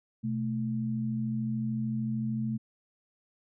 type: tone pair together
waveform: sine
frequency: 126.27 / 219.7 Hz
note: B2 / A3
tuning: +39 / -2 cents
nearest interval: minor seventh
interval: 959 cents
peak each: -33 / -30 dBFS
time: 0.23-2.58 s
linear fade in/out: 20 ms
effects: none